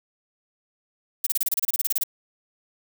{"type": "noise bursts", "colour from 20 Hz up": "violet", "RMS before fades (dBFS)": -22, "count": 15, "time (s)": [1.24, 2.036], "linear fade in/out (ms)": 5, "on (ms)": 26, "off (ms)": 29, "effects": []}